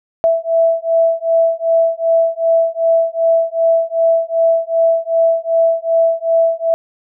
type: beating tone pair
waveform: sine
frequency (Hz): 659.3 / 661.9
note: E5 / E5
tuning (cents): 0 / +7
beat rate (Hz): 2.6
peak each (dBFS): -14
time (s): 0.24-6.74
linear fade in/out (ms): 0
effects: none